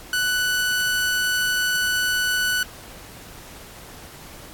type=tone; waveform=sawtooth; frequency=1487 Hz; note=F#6; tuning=8 cents sharp; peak=-16 dBFS; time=0.13-2.63 s; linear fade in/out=2 ms; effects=pink hiss -42 dBFS RMS until 4.53 s + AAC 64 kbps